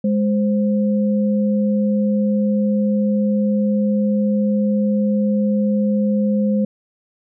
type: tone pair together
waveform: sine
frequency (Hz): 206.8 / 521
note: G#3 / C5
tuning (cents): -7 / -7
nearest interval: octave + major third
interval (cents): 1600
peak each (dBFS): -15 / -23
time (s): 0.04-6.65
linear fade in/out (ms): 5
effects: none